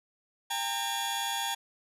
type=tone cluster; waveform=sawtooth; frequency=798 / 916 / 3386 Hz; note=G5 / A#5 / G#7; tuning=+31 / -31 / +33 cents; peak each=-31 dBFS; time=0.5-1.55 s; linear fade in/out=10 ms; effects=resampled to 32000 Hz